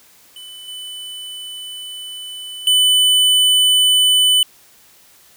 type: tone with level steps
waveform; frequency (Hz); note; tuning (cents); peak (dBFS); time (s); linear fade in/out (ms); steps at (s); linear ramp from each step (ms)
square; 3000; F#7; +23; -34 / -29 / -11; 0.36-4.43; 2; 0.68 / 2.67; 2
effects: white hiss -49 dBFS RMS until 5.36 s